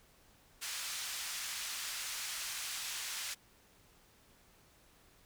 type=band-pass noise; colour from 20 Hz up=white; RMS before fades=-41 dBFS; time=0.61-3.35 s; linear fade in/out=20 ms; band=1300 to 7900 Hz; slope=12 dB/octave; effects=pink hiss -65 dBFS RMS until 5.25 s